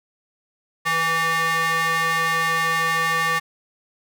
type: ring-modulated tone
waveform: 40% pulse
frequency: 329.6 Hz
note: E4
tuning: in tune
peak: -15 dBFS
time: 0.85-3.4 s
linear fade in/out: 20 ms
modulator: 1480 Hz
effects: none